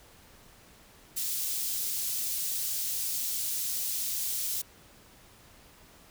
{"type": "high-pass noise", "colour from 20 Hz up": "white", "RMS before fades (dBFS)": -32, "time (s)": [1.16, 4.62], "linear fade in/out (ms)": 10, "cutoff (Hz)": 4600, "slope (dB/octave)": 12, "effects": ["pink hiss -56 dBFS RMS until 6.1 s"]}